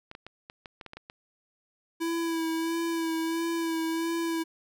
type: clicks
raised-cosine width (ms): 0.3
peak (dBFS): -26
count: 10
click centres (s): 0.114 / 0.151 / 0.266 / 0.499 / 0.658 / 0.812 / 0.863 / 0.934 / 0.97 / 1.099
type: tone with vibrato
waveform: square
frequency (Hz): 329.6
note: E4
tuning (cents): 0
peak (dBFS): -28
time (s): 2-4.44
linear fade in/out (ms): 20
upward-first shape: sine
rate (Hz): 1.5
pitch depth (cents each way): 26
effects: none